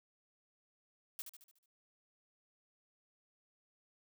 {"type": "noise with echo", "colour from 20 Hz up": "blue", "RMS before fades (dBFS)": -43, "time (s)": [1.19, 1.22], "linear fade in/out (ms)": 0, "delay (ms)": 73, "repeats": 6, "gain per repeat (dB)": -6, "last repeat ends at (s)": 1.658, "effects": []}